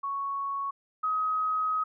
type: tone pair in turn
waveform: sine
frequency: 1110 / 1265.1 Hz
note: C#6 / D#6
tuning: +2 / +28 cents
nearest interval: major second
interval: 226 cents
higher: second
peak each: -29 / -25 dBFS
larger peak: second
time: 0.03-0.71 / 1.03-1.84 s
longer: second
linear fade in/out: 10 ms
effects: none